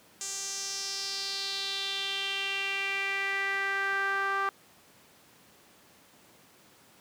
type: tone with band-pass filter sweep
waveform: sawtooth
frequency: 392.8 Hz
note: G4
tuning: 4 cents sharp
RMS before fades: -32 dBFS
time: 0.21-4.49 s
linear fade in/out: 0 ms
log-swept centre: 7000 to 1300 Hz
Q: 3.9
effects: pink hiss -58 dBFS RMS until 7 s + high-pass 150 Hz 12 dB/octave